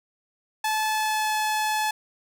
sawtooth tone with pitch glide, 866 to 859.5 Hz, A5 to A5, -28 to -41 cents, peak -19 dBFS, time 0.64-1.91 s, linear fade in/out 5 ms, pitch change -13 cents, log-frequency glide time 0.88-1.36 s, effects none

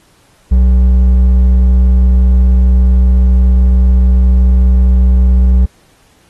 sine tone with hard clipping, 62.5 Hz, B1, 21 cents sharp, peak -6 dBFS, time 0.51-5.66 s, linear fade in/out 10 ms, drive 5 dB, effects pink hiss -50 dBFS RMS until 6.29 s + AAC 32 kbps

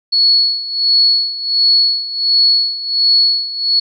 sine tone with tremolo, 4382 Hz, C#8, 21 cents flat, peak -7 dBFS, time 0.12-3.8 s, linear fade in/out 10 ms, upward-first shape sine, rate 1.4 Hz, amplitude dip 80%, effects none

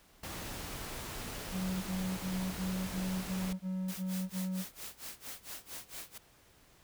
pink noise, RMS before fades -42 dBFS, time 0.23-3.53 s, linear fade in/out 5 ms
triangle tone bursts, 186.4 Hz, F#3, 13 cents sharp, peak -31 dBFS, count 9, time 1.51-4.648 s, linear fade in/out 50 ms, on 330 ms, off 21 ms
white noise with tremolo, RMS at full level -43 dBFS, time 3.88-6.18 s, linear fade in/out 5 ms, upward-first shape sine, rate 4.4 Hz, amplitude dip 95%
effects pink hiss -63 dBFS RMS until 6.83 s

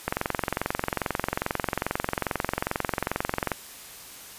click train, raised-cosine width 0.5 ms, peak -9 dBFS, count 78, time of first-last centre 0.08-3.518 s, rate 22.4 Hz, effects white hiss -44 dBFS RMS until 4.38 s + resampled to 32000 Hz

